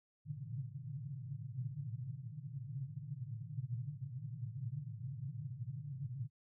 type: band-pass noise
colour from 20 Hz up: pink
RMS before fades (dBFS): -44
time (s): 0.25-6.3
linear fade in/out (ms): 50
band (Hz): 110 to 150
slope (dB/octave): 96
effects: none